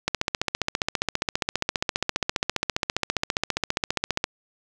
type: click train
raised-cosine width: 0.2 ms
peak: -5 dBFS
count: 63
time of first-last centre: 0.08-4.241 s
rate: 14.9 Hz
effects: none